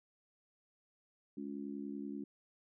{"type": "harmonic tone", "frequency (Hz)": 70.4, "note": "C#2", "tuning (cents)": 27, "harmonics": [3, 4, 5], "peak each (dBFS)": [-44, -43, -49], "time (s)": [1.37, 2.24], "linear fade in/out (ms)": 5, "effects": []}